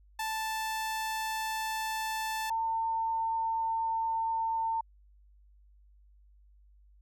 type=tone pair in turn; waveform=sawtooth / sine; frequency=880 / 902.1 Hz; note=A5 / A5; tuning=0 / +43 cents; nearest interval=unison; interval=43 cents; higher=second; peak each=-28 dBFS; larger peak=neither; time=0.19-2.5 / 2.5-4.81 s; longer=neither; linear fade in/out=5 ms; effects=added 50 Hz sine -57 dBFS peak until 7.01 s